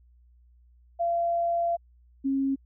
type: tone pair in turn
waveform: sine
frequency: 684 / 271.4 Hz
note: F5 / C#4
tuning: -36 / -36 cents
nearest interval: octave + major third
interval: 1600 cents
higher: first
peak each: -23 dBFS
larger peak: neither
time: 0.99-1.77 / 2.24-2.56 s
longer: first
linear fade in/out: 20 ms
effects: added 60 Hz sine -55 dBFS peak until 2.65 s